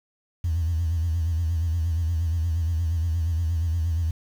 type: tone with vibrato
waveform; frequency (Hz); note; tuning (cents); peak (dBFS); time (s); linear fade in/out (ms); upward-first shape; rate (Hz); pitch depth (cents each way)
sine; 82.8; E2; +8; -20; 0.44-4.11; 5; sine; 8.5; 87
effects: tanh soft clip ceiling -18 dBFS + 8-bit